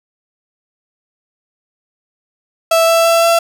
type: tone with pitch steps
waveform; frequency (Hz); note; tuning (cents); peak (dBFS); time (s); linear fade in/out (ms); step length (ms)
35% pulse; 659.3 / 663.9 / 668.5 / 673.2; E5 / E5 / E5 / E5; 0 / +12 / +24 / +36; -7; 2.71-3.39; 5; 170
effects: none